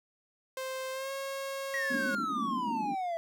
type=tone with pitch glide; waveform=sawtooth; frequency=523.3 to 544.9 Hz; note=C5 to C#5; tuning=0 to -30 cents; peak=-31 dBFS; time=0.57-2.15 s; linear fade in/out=2 ms; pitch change=+70 cents; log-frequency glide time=0.92-1.11 s
type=exponential sweep; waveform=triangle; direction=down; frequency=1932 to 658 Hz; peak=-29 dBFS; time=1.74-3.17 s; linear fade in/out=0 ms
type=band-pass noise; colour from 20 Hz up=pink; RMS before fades=-37 dBFS; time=1.9-2.95 s; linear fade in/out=10 ms; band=210 to 290 Hz; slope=48 dB/octave
effects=none